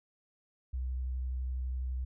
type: tone with vibrato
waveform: sine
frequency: 63.6 Hz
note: C2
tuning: 48 cents flat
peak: -32 dBFS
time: 0.73-2.05 s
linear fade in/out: 10 ms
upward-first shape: triangle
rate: 12 Hz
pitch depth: 20 cents each way
effects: none